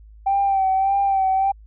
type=tone with vibrato; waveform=sine; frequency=778 Hz; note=G5; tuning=13 cents flat; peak=-15 dBFS; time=0.26-1.52 s; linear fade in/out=10 ms; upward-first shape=sine; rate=1.7 Hz; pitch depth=39 cents each way; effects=tanh soft clip ceiling -11 dBFS + added 53 Hz sine -42 dBFS peak until 1.66 s